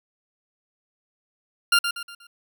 20% pulse tone with echo, 1396.9 Hz, F6, in tune, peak -10 dBFS, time 1.72-1.79 s, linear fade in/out 5 ms, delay 120 ms, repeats 4, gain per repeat -8 dB, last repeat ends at 2.27 s, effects none

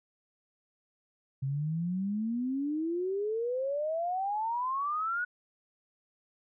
sine exponential sweep, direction up, 131.8 to 1480 Hz, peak -29 dBFS, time 1.42-5.25 s, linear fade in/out 10 ms, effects none

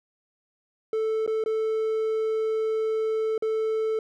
triangle tone with dropouts, 440 Hz, A4, in tune, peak -21 dBFS, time 0.93-3.99 s, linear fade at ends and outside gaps 2 ms, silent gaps 1.264-1.276 / 1.439-1.46 / 3.379-3.423 s, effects none

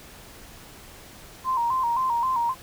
sine tone with vibrato, 987.8 Hz, B5, in tune, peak -21 dBFS, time 1.44-2.55 s, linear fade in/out 50 ms, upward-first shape square, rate 3.8 Hz, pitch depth 88 cents each way, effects pink hiss -46 dBFS RMS until 2.62 s

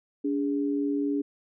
sine tone pair together, 286.3 / 410.3 Hz, D4 / G#4, -44 / -21 cents, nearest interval tritone, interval 623 cents, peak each -25 / -32 dBFS, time 0.24-1.22 s, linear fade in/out 10 ms, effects none

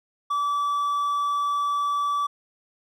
triangle tone, 1154 Hz, D6, 31 cents flat, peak -20 dBFS, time 0.3-2.27 s, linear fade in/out 10 ms, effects none

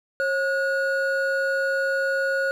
triangle tone pair together, 543.1 / 1450 Hz, C#5 / F#6, -36 / -35 cents, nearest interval octave + perfect fourth, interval 1701 cents, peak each -22 dBFS, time 0.2-2.51 s, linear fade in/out 0 ms, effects none

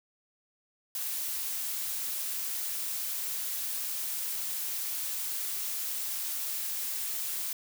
blue noise, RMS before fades -34 dBFS, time 0.95-7.53 s, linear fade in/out 2 ms, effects none

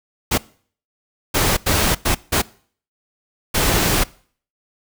pink noise bursts at uneven times, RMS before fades -17 dBFS, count 6, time 0.31-0.38 / 1.34-1.57 / 1.66-1.95 / 2.05-2.15 / 2.32-2.42 / 3.54-4.04 s, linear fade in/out 10 ms, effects noise-tail reverb RT60 0.5 s tail -22 dB re dry

